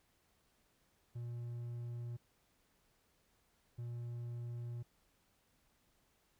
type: tone bursts at uneven times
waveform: triangle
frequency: 119.3 Hz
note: A#2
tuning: 41 cents sharp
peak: -39 dBFS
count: 2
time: 1.15-2.17 / 3.78-4.83 s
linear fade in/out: 10 ms
effects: pink hiss -75 dBFS RMS until 6.39 s